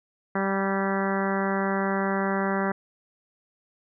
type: harmonic tone with a mistuned harmonic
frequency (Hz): 195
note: G3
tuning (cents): -9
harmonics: 1 / 2 / 3 / 4 / 5 / 6 / 7 / 8 / 9 / 10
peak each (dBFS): -27 / -30 / -32 / -33 / -34 / -35 / -35 / -36 / -37 / -37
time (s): 0.35-2.72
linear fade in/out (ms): 5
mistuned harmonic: 9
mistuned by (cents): -30
effects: none